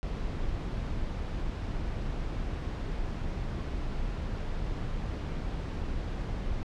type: noise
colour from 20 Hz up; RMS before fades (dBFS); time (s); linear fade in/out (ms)
brown; -33; 0.03-6.63; 0
effects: low-pass 5000 Hz 12 dB/octave